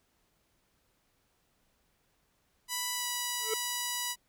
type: tone with pitch glide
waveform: 5% pulse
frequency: 987.8 to 978.1 Hz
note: B5 to B5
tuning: 0 to -17 cents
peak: -20 dBFS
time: 2.68-4.16 s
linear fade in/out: 50 ms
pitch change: -17 cents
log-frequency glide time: 2.95-3.06 s
type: tone with exponential growth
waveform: square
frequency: 439.9 Hz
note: A4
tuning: in tune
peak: -28 dBFS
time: 3.39-3.54 s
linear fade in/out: 5 ms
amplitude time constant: 32 ms
effects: pink hiss -73 dBFS RMS until 4.28 s